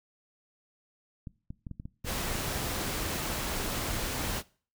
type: clicks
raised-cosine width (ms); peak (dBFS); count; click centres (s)
5; -27; 11; 1.272 / 1.505 / 1.668 / 1.713 / 1.799 / 1.855 / 2.047 / 2.121 / 2.355 / 2.483 / 2.56
type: noise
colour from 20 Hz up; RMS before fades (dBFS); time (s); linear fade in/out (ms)
pink; -33; 2.04-4.43; 50
effects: noise-tail reverb RT60 0.4 s tail -21 dB re dry